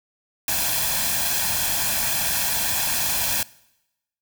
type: noise with comb filter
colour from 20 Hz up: white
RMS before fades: -23 dBFS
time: 0.48-3.43 s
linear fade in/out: 2 ms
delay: 1.2 ms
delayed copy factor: +0.65
effects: noise-tail reverb RT60 0.9 s tail -22 dB re dry